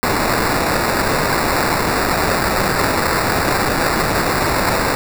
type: noise with sample-and-hold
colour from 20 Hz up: white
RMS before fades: -17 dBFS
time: 0.03-4.95 s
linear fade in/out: 0 ms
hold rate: 3150 Hz
effects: none